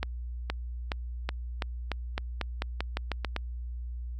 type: accelerating click train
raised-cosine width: 0.3 ms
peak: -14 dBFS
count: 14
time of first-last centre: 0.03-3.363 s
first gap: 470 ms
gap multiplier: 0.89
effects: added 60 Hz sine -34 dBFS peak until 4.19 s